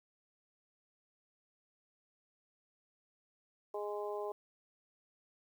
harmonic tone, 207.1 Hz, G#3, 5 cents flat, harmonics 2 / 3 / 4 / 5, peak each -39 / -43 / -45 / -47 dBFS, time 3.74-4.32 s, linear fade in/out 5 ms, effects 11-bit

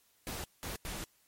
pink noise bursts at uneven times, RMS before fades -40 dBFS, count 3, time 0.27-0.44 / 0.63-0.76 / 0.85-1.04 s, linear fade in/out 0 ms, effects white hiss -69 dBFS RMS until 1.27 s + MP3 64 kbps

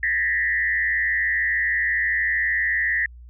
sine tone with frequency modulation, 1873 Hz, A#6, 8 cents sharp, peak -19 dBFS, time 0.03-3.06 s, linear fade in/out 2 ms, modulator 99.3 Hz, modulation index 1.3, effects added 60 Hz sine -40 dBFS peak until 3.29 s

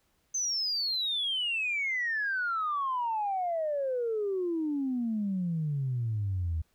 sine exponential sweep, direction down, 6272 to 77.78 Hz, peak -27 dBFS, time 0.34-6.62 s, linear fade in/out 10 ms, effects tanh soft clip ceiling -23 dBFS + pink hiss -72 dBFS RMS until 6.74 s

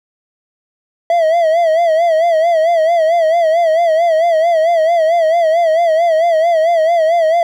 triangle tone with vibrato, 659.3 Hz, E5, in tune, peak -7 dBFS, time 1.1-7.43 s, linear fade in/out 2 ms, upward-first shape sine, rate 4.5 Hz, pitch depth 90 cents each way, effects none

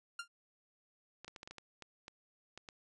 sawtooth tone with exponential decay, 1395 Hz, F6, 2 cents flat, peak -33 dBFS, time 0.19-0.28 s, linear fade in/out 5 ms, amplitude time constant 19 ms
clicks, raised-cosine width 0.2 ms, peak -31 dBFS, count 11, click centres 1.246 / 1.28 / 1.362 / 1.431 / 1.475 / 1.51 / 1.583 / 1.823 / 2.081 / 2.576 / 2.688 s
effects resampled to 22050 Hz

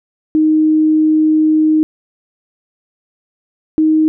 sine tone pair in turn, 311.1 / 312.9 Hz, D#4 / D#4, 0 / +10 cents, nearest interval unison, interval 10 cents, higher second, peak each -8 dBFS, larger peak neither, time 0.35-1.83 / 3.78-4.08 s, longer first, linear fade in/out 0 ms, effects none

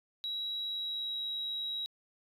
sine tone with pitch glide, 3877 to 3852 Hz, B7 to B7, -33 to -44 cents, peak -33 dBFS, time 0.24-1.86 s, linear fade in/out 0 ms, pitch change -11 cents, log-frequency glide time 0.63-1.21 s, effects tanh soft clip ceiling -29 dBFS

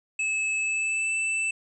square tone with pitch glide, 2600 to 2649 Hz, E7 to E7, -24 to +8 cents, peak -25 dBFS, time 0.19-1.51 s, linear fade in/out 5 ms, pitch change +32 cents, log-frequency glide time 0.57-1.14 s, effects resampled to 22050 Hz

